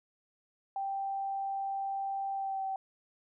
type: tone with pitch glide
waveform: sine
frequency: 784 to 771.4 Hz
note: G5 to G5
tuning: 0 to -28 cents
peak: -32 dBFS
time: 0.76-2.76 s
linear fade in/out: 2 ms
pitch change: -28 cents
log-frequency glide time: 2.34-2.64 s
effects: none